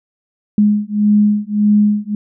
sine beating tone pair, 207.7 / 209.4 Hz, G#3 / G#3, 0 / +15 cents, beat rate 1.7 Hz, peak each -13 dBFS, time 0.58-2.15 s, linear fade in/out 2 ms, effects none

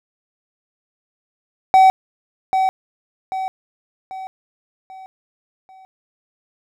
triangle tone with echo, 760 Hz, F#5, 46 cents sharp, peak -5 dBFS, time 1.74-1.9 s, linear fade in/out 0 ms, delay 790 ms, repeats 5, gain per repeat -7 dB, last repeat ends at 5.85 s, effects none

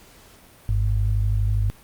sine tone pair together, 49.98 / 102.3 Hz, G1 / G#2, +34 / -26 cents, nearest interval octave, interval 1240 cents, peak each -21 dBFS, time 0.69-1.7 s, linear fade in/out 0 ms, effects pink hiss -50 dBFS RMS until 1.83 s + Opus 48 kbps

